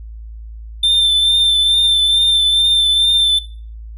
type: tone with vibrato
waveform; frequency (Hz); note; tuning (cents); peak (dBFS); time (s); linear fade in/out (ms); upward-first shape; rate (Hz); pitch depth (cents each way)
triangle; 3565; A7; +22; -9; 0.83-3.39; 5; triangle; 2.3; 29
effects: noise-tail reverb RT60 0.4 s tail -17 dB re dry + added 55 Hz sine -29 dBFS peak until 3.97 s